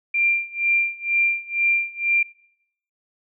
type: tone with tremolo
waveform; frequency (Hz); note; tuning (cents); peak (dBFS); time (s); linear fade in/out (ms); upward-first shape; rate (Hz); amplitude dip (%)
sine; 2378; D7; +21; -15; 0.14-2.23; 5; sine; 2.1; 95
effects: noise-tail reverb RT60 0.7 s tail -21 dB re dry